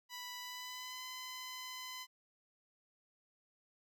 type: tone with pitch glide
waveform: 10% pulse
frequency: 987.8 to 1016.7 Hz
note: B5 to B5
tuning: 0 to +50 cents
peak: -36 dBFS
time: 0.09-2.07 s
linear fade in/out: 50 ms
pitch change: +50 cents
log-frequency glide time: 0.4-1.03 s
effects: none